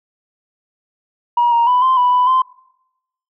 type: tone with pitch steps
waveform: sine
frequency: 956 / 937 / 993 / 1040 / 988 / 994 / 1036 Hz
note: A#5 / A#5 / B5 / C6 / B5 / B5 / C6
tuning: +43 / +9 / +9 / -11 / 0 / +11 / -17 cents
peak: -9 dBFS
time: 1.37-2.42 s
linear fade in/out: 5 ms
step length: 150 ms
effects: noise-tail reverb RT60 0.9 s tail -26 dB re dry + tanh soft clip ceiling -7 dBFS